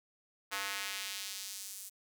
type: tone with high-pass filter sweep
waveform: square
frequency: 98.8 Hz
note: G2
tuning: 14 cents sharp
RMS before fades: -41 dBFS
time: 0.51-1.9 s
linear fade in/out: 20 ms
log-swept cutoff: 1300 to 9100 Hz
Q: 0.96
effects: none